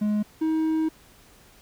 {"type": "tone pair in turn", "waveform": "triangle", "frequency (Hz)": [210, 317.2], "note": ["G#3", "D#4"], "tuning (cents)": [19, 33], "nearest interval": "perfect fifth", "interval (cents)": 714, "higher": "second", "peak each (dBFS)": -19, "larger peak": "neither", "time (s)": [[0.01, 0.23], [0.41, 0.89]], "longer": "second", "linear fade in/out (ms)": 10, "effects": ["pink hiss -54 dBFS RMS until 1.61 s"]}